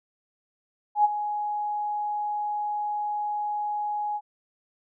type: tone with ADSR envelope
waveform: sine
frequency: 835 Hz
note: G#5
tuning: 9 cents sharp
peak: -14 dBFS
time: 0.95-4.21 s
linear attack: 95 ms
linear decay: 25 ms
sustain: -12 dB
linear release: 52 ms
effects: none